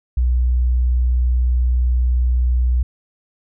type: tone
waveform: sine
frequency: 61.6 Hz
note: B1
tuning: 4 cents flat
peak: -13 dBFS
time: 0.17-2.83 s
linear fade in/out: 5 ms
effects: none